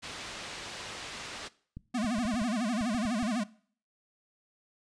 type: low-pass noise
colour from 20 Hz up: white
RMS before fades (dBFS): -42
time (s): 0.02-1.49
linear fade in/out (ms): 20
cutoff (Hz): 4300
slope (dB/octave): 12
type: clicks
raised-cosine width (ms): 5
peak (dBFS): -29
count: 10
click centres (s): 1.77 / 2.046 / 2.185 / 2.253 / 2.341 / 2.417 / 2.811 / 2.947 / 3.053 / 3.228
type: tone with vibrato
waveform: square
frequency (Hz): 227.7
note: A#3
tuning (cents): -40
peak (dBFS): -29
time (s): 1.94-3.44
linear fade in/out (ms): 10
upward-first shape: sine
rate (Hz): 12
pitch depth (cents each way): 190
effects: noise-tail reverb RT60 0.5 s tail -20 dB re dry + resampled to 22050 Hz